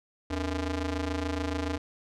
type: ring-modulated tone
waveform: sawtooth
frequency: 185 Hz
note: F#3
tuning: in tune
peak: -22 dBFS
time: 0.3-1.78 s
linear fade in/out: 10 ms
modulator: 106 Hz
effects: low-pass 6000 Hz 12 dB/octave